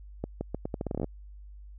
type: accelerating click train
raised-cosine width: 2 ms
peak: -18 dBFS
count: 14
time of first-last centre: 0.24-1.043 s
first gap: 170 ms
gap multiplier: 0.8
effects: added 50 Hz sine -44 dBFS peak until 1.78 s